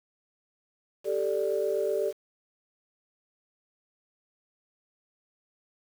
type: chord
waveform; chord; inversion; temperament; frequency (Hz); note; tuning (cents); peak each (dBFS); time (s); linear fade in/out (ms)
sine; G suspended second; none; equal; 392 / 440 / 587.3; G4 / A4 / D5; 0 / 0 / 0; -29; 1.04-2.13; 50
effects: tanh soft clip ceiling -16 dBFS + 8-bit